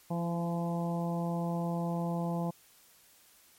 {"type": "harmonic tone with a mistuned harmonic", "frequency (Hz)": 170.6, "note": "F3", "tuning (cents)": -40, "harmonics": [1, 2, 3, 4, 5, 6], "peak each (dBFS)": [-31, -41, -40, -40, -41, -46], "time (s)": [0.1, 2.51], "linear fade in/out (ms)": 10, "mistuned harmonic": 2, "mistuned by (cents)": -22, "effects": ["white hiss -61 dBFS RMS until 3.58 s", "MP3 64 kbps"]}